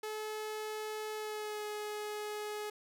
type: tone with pitch glide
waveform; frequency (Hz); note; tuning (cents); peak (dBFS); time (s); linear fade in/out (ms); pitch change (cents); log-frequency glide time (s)
sawtooth; 430 to 420.9; A4 to G#4; -40 to +23; -34; 0.03-2.7; 5; -37; 1.15-1.65
effects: none